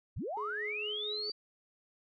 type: linear sweep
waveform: sine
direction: up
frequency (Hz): 40.78 to 4700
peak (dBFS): -35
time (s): 0.16-1.32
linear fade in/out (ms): 10
type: tone with tremolo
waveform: triangle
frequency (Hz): 421.1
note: G#4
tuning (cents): +24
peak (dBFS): -37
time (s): 0.37-1.3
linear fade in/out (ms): 2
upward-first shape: sine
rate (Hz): 4.4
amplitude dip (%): 35
effects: none